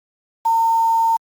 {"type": "tone with quantisation", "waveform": "sine", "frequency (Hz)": 910, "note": "A#5", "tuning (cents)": -42, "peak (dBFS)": -13, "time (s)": [0.45, 1.17], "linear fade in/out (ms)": 10, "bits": 6, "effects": ["Opus 48 kbps"]}